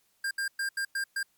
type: tone bursts at uneven times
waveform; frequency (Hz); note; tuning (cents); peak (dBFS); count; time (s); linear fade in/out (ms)
square; 1600; G6; +35; -29; 6; 0.24-0.31 / 0.38-0.48 / 0.59-0.69 / 0.77-0.85 / 0.95-1.04 / 1.16-1.23; 5
effects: white hiss -70 dBFS RMS until 1.37 s + MP3 96 kbps